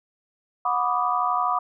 sine tone cluster, 728 / 989 / 1154 / 1226 Hz, F#5 / B5 / D6 / D#6, -28 / +2 / -31 / -26 cents, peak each -26 dBFS, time 0.65-1.59 s, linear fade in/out 5 ms, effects none

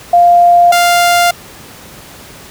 sine / sawtooth tone pair in turn, 698.5 / 698.5 Hz, F5 / F5, 0 / 0 cents, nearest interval unison, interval 0 cents, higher neither, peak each -3 dBFS, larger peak neither, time 0.13-0.72 / 0.72-1.31 s, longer neither, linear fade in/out 5 ms, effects pink hiss -34 dBFS RMS until 2.5 s + high-pass 60 Hz 12 dB/octave

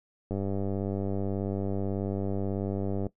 click train, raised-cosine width 2 ms, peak -19 dBFS, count 272, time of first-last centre 0.31-3.067 s, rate 98.3 Hz, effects noise-tail reverb RT60 0.1 s tail -17 dB re dry

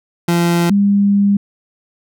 30% pulse / sine tone pair in turn, 171.6 / 201.1 Hz, F3 / G3, -30 / +44 cents, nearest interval minor third, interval 274 cents, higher second, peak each -9 dBFS, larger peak neither, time 0.28-0.7 / 0.7-1.37 s, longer second, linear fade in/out 5 ms, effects none

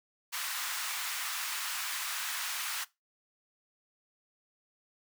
pink high-pass noise, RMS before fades -36 dBFS, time 0.32-2.85 s, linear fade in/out 20 ms, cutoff 1100 Hz, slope 24 dB/octave, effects noise-tail reverb RT60 0.2 s tail -19 dB re dry

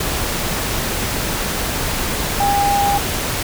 sine tone in noise, 806 Hz, G5, 48 cents sharp, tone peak -14 dBFS, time 2.4-2.98 s, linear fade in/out 5 ms, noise pink, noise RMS -21 dBFS, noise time 0-3.43 s, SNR +4 dB, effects none

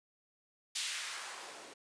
blue noise with band-pass filter sweep, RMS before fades -42 dBFS, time 0.75-1.74 s, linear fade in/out 10 ms, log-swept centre 3400 to 330 Hz, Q 1.1, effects resampled to 22050 Hz

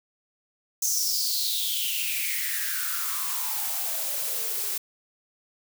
blue noise with high-pass filter sweep, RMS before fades -28 dBFS, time 0.82-4.78 s, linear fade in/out 5 ms, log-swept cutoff 6400 to 350 Hz, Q 7.2, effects none

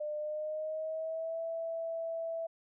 sine tone with pitch glide, 601 to 659.2 Hz, D5 to E5, +40 to 0 cents, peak -34 dBFS, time 0-2.47 s, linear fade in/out 10 ms, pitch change +160 cents, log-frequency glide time 0.17-1.4 s, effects none

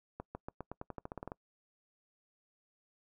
accelerating click train, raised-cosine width 1 ms, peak -27 dBFS, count 14, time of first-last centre 0.2-1.319 s, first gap 150 ms, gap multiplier 0.9, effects noise-tail reverb RT60 0.1 s tail -25 dB re dry

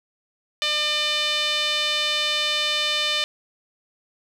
sawtooth tone with band-pass filter, 600 Hz, D5, 37 cents sharp, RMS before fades -23 dBFS, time 0.62-3.24 s, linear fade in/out 0 ms, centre 3400 Hz, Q 2.7, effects none

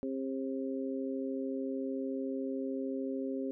harmonic tone, 133.5 Hz, C3, 35 cents sharp, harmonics 2 / 3 / 4, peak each -35 / -39 / -41 dBFS, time 0.03-3.51 s, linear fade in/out 0 ms, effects none

